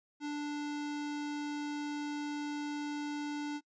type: tone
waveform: square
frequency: 293.7 Hz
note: D4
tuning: in tune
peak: -36 dBFS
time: 0.2-3.61 s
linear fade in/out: 50 ms
effects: noise-tail reverb RT60 0.1 s tail -23 dB re dry + resampled to 16000 Hz